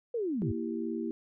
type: linear sweep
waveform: sine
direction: down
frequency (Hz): 493.9 to 80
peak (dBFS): -29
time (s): 0.14-0.52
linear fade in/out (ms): 5
type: chord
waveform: sine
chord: E diminished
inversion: second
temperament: equal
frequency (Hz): 233.1 / 329.6 / 392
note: Bb3 / E4 / G4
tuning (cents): 0 / 0 / 0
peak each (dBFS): -35 / -35 / -38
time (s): 0.42-1.11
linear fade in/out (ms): 0
effects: none